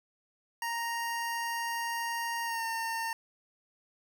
25% pulse tone with pitch glide, 932.3 to 910 Hz, A#5 to A#5, 0 to -42 cents, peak -28 dBFS, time 0.62-3.13 s, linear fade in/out 2 ms, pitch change -42 cents, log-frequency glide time 2.44-2.64 s, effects 10-bit

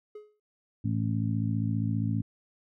triangle tone with exponential decay, 421.7 Hz, G#4, 26 cents sharp, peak -36 dBFS, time 0.15-0.4 s, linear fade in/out 5 ms, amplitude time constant 54 ms
harmonic tone, 55 Hz, A1, in tune, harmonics 2 / 3 / 4 / 5, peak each -28 / -34 / -32 / -35 dBFS, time 0.84-2.22 s, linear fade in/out 10 ms
effects none

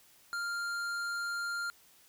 sine tone with hard clipping, 1396.9 Hz, F6, in tune, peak -35 dBFS, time 0.33-1.7 s, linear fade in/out 0 ms, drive 12 dB, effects white hiss -62 dBFS RMS until 2.08 s

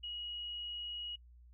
sine tone, 2900 Hz, F#7, 35 cents flat, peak -40 dBFS, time 0.03-1.16 s, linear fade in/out 10 ms, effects noise-tail reverb RT60 0.1 s tail -26 dB re dry + added 60 Hz sine -56 dBFS peak until 1.53 s

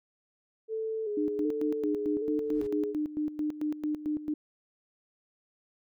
sine tone with vibrato, 429 Hz, A4, 44 cents flat, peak -30 dBFS, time 0.68-2.95 s, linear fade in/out 50 ms, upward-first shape square, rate 1.3 Hz, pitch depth 51 cents each way
sine tone with tremolo, 302 Hz, D4, 48 cents sharp, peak -27 dBFS, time 1.17-4.34 s, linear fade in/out 5 ms, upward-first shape square, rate 4.5 Hz, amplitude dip 75%
brown noise with exponential growth, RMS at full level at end -43 dBFS, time 2.3-2.67 s, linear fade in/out 5 ms, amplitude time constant 80 ms
effects none

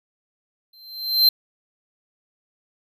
square tone with exponential growth, 4121 Hz, C8, 27 cents flat, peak -10 dBFS, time 0.73-1.29 s, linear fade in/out 5 ms, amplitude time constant 120 ms, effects none

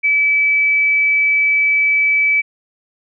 sine tone, 2300 Hz, D7, 37 cents flat, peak -11 dBFS, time 0.03-2.42 s, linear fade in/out 20 ms, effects none

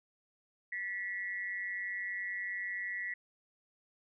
sine tone with amplitude modulation, 1945 Hz, B6, 27 cents flat, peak -32 dBFS, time 0.72-3.14 s, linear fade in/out 5 ms, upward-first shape sine, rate 191 Hz, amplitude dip 75%, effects none

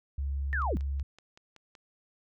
sine tone, 69.3 Hz, C#2, in tune, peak -29 dBFS, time 0.18-1.03 s, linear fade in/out 5 ms
sine linear sweep, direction down, 1864.7 to 117.7 Hz, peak -29 dBFS, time 0.53-0.77 s, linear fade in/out 0 ms
click train, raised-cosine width 0.2 ms, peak -35 dBFS, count 7, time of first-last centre 0.62-1.752 s, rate 5.3 Hz
effects none

